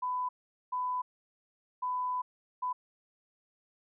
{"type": "tone bursts at uneven times", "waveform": "sine", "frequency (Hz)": 1000, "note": "B5", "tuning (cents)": 21, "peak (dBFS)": -30, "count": 4, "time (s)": [[0.02, 0.29], [0.72, 1.02], [1.82, 2.22], [2.62, 2.73]], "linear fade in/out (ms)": 10, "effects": []}